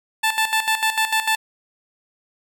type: tone with tremolo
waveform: 15% pulse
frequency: 880 Hz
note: A5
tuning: in tune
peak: -10 dBFS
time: 0.23-1.36 s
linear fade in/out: 10 ms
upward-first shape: square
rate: 6.7 Hz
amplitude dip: 70%
effects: none